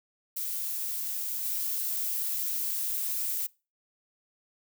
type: noise with level steps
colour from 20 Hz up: violet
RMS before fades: -33 / -31 dBFS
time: 0.36-3.47 s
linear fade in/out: 10 ms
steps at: 1.45 s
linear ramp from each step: 2 ms
effects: noise-tail reverb RT60 0.3 s tail -23 dB re dry